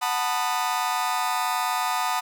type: chord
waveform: 40% pulse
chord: B dominant seventh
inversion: second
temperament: just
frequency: 740.8 / 889 / 987.8 / 1234.7 Hz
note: F#5 / A5 / B5 / D#6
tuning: +2 / +18 / 0 / -14 cents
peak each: -28 dBFS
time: 0.01-2.21 s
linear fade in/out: 20 ms
effects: none